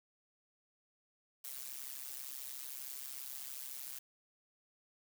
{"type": "noise with amplitude modulation", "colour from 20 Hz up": "blue", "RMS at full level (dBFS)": -42, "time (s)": [1.44, 3.99], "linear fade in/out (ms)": 5, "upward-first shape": "sine", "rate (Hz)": 133, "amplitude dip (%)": 90, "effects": []}